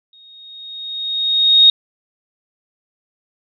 sine tone with exponential growth, 3731 Hz, A#7, 1 cent sharp, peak -4 dBFS, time 0.13-1.7 s, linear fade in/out 2 ms, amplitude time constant 340 ms, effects none

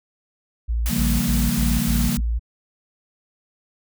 sine tone bursts, 57.3 Hz, A#1, 29 cents flat, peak -19 dBFS, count 6, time 0.68-2.395 s, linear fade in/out 20 ms, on 230 ms, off 67 ms
white noise, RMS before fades -29 dBFS, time 0.86-2.17 s, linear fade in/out 0 ms
sine chord, G half-diminished seventh, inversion second, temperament equal, 138.59 / 174.61 / 196 / 233.1 Hz, Db3 / F3 / G3 / Bb3, 0 / 0 / 0 / 0 cents, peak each -27 / -26 / -27 / -23 dBFS, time 0.88-2.21 s, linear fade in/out 50 ms
effects none

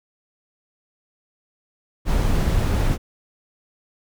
brown noise, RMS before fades -19 dBFS, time 2.05-2.98 s, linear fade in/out 50 ms, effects none

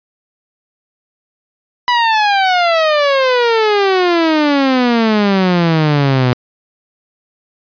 sawtooth exponential sweep, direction down, 991 to 122.3 Hz, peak -6 dBFS, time 1.88-6.33 s, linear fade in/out 0 ms, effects resampled to 11025 Hz

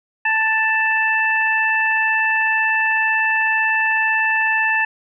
harmonic tone, 882 Hz, A5, 4 cents sharp, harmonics 1 / 2 / 3, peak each -22 / -17 / -21 dBFS, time 0.25-4.85 s, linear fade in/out 5 ms, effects none

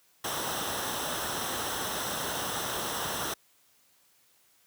pink noise with comb filter, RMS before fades -33 dBFS, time 0.24-3.34 s, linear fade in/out 5 ms, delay 0.43 ms, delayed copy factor -0.65, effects white hiss -65 dBFS RMS until 4.66 s + high-pass 80 Hz 12 dB/octave

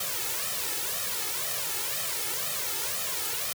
white noise with flanger, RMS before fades -31 dBFS, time 0-3.53 s, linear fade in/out 5 ms, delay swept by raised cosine 1.6 to 2.34 ms, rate 2 Hz, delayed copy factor +0.9, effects high-pass 100 Hz 12 dB/octave

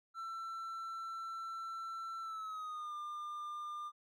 triangle tone with pitch glide, 1340 to 1200.7 Hz, E6 to D6, +28 to +38 cents, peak -39 dBFS, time 0.14-3.92 s, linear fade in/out 50 ms, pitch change -190 cents, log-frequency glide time 2.21-2.93 s, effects none

